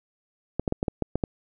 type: clicks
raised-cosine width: 2 ms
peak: -11 dBFS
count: 8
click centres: 0.596 / 0.678 / 0.724 / 0.829 / 0.882 / 1.023 / 1.156 / 1.238 s
effects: none